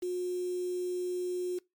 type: tone with quantisation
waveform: sine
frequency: 360 Hz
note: F#4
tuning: 47 cents flat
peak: -30 dBFS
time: 0.02-1.59 s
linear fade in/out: 10 ms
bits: 8
effects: noise-tail reverb RT60 0.2 s tail -22 dB re dry + MP3 96 kbps